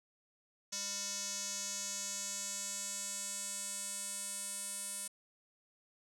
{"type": "tone with band-pass filter sweep", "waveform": "square", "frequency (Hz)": 200, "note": "G3", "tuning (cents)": 35, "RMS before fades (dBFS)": -41, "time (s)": [0.72, 5.08], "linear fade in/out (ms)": 10, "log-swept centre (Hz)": [6100, 9200], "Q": 3.6, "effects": []}